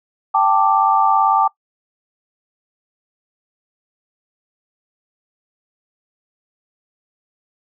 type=chord; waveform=sine; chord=G suspended second; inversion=none; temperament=just; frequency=784 / 882 / 1176 Hz; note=G5 / A5 / D6; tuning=0 / +4 / +2 cents; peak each=-16 dBFS; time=0.34-1.48 s; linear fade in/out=10 ms; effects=noise-tail reverb RT60 0.1 s tail -20 dB re dry